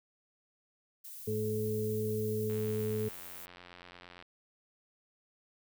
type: noise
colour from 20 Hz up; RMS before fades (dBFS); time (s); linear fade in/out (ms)
violet; -47; 1.04-3.46; 10
type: harmonic tone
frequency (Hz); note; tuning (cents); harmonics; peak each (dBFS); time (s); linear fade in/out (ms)
107.7; A2; -37; 1 / 2 / 4; -36 / -38 / -33; 1.27-3.09; 10
type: click train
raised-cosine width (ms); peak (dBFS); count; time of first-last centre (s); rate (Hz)
0.3; -34; 154; 2.5-4.225; 88.7
effects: none